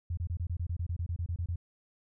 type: tone bursts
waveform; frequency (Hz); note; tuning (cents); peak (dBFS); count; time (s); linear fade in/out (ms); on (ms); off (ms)
sine; 86; F2; -26; -30; 15; 0.1-1.559; 5; 73; 26
effects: none